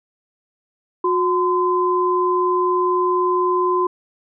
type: tone pair together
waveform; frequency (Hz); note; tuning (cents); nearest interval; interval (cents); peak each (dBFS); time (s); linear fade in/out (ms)
sine; 362.4 / 1025; F#4 / C6; -36 / -36; octave + tritone; 1800; -18; 1.04-3.87; 5
effects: none

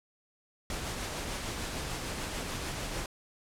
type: noise with tremolo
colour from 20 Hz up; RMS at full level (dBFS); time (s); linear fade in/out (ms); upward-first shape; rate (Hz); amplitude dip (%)
pink; -35; 0.7-3.06; 2; triangle; 6.7; 30
effects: low-pass 10000 Hz 12 dB/octave

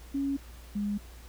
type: tone pair in turn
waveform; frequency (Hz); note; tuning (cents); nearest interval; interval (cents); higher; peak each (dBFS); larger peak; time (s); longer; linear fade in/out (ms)
sine; 277.1 / 205.1; C#4 / G#3; -1 / -21; perfect fourth; 520; first; -27 / -28; first; 0.14-0.37 / 0.75-0.98; neither; 10
effects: added 59 Hz sine -46 dBFS peak until 1.28 s + pink hiss -54 dBFS RMS until 1.28 s

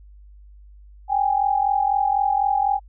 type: tone pair together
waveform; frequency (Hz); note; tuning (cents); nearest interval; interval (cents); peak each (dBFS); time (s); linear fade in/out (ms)
sine; 784 / 828; G5 / G#5; 0 / -5; minor second; 95; -20; 1.08-2.8; 50
effects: added 50 Hz sine -43 dBFS peak until 2.88 s

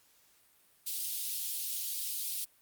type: high-pass noise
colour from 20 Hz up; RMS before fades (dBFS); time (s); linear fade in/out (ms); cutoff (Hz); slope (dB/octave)
white; -36; 0.86-2.45; 10; 3300; 24
effects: white hiss -66 dBFS RMS until 2.61 s + Opus 48 kbps

